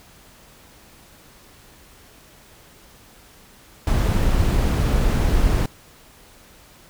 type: noise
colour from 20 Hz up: brown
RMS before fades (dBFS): -18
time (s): 3.87-5.66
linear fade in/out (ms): 2
effects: pink hiss -49 dBFS RMS until 6.89 s